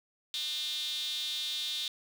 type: tone with high-pass filter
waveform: sawtooth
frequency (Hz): 302.1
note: D4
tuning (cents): +49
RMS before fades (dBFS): -35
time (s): 0.34-1.88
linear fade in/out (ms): 0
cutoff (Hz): 3600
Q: 8.5
effects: none

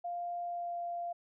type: tone with pitch glide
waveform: sine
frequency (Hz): 698.5 to 693.3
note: F5 to F5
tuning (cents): 0 to -13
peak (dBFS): -35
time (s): 0.04-1.13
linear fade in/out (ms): 10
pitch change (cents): -13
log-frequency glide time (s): 0.43-0.78
effects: none

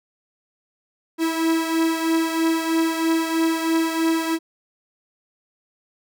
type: beating tone pair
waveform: 45% pulse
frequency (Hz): 325.4 / 328.5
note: E4 / E4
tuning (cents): -22 / -6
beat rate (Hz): 3.1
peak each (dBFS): -20 / -25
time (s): 1.18-4.39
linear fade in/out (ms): 50
effects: none

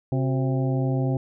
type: harmonic tone with a mistuned harmonic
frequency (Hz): 132.5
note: C3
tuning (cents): +22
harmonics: 1 / 2 / 3 / 4 / 5 / 6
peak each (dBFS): -22 / -28 / -32 / -34 / -36 / -38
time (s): 0.12-1.17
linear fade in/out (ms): 2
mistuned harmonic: 3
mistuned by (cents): -110
effects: none

